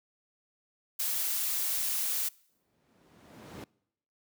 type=noise; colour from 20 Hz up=blue; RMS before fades=-31 dBFS; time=0.99-2.29 s; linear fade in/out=10 ms
type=noise with exponential growth; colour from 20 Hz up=brown; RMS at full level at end=-34 dBFS; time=2.49-3.64 s; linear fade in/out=2 ms; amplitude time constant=250 ms
effects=noise-tail reverb RT60 0.8 s tail -25 dB re dry + high-pass 200 Hz 12 dB/octave